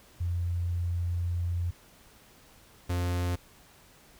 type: tone pair in turn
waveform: sine / 45% pulse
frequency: 87 / 88.42 Hz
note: F2 / F2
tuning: -6 / +22 cents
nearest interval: unison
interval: 28 cents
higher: second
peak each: -27 dBFS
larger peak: neither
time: 0.2-1.71 / 2.89-3.36 s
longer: first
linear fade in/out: 10 ms
effects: pink hiss -57 dBFS RMS until 4.19 s